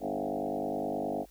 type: tone with frequency modulation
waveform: sine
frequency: 482.5 Hz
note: B4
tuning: 40 cents flat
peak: -30 dBFS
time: 0-1.26 s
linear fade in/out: 50 ms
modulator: 49.7 Hz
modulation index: 5.4
effects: added 50 Hz sine -57 dBFS peak until 1.3 s + white hiss -63 dBFS RMS until 1.3 s